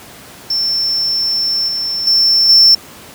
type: tone with level steps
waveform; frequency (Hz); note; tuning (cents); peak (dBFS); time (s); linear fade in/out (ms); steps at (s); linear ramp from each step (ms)
triangle; 5380; E8; +34; -12 / -15 / -7 / -3; 0.5-2.75; 5; 1.68 / 2.07 / 2.49; 2
effects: pink hiss -36 dBFS RMS until 3.14 s + high-pass 100 Hz 12 dB/octave